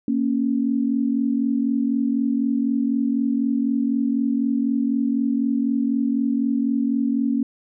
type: tone pair together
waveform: sine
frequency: 233.2 / 277.2 Hz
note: A#3 / C#4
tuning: +1 / 0 cents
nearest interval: minor third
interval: 299 cents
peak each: -21 dBFS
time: 0.08-7.43 s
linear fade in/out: 2 ms
effects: none